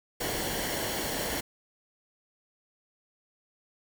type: noise with comb filter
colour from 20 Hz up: pink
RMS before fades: -32 dBFS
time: 0.2-1.41 s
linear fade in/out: 10 ms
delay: 0.8 ms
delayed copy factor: -0.55
effects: none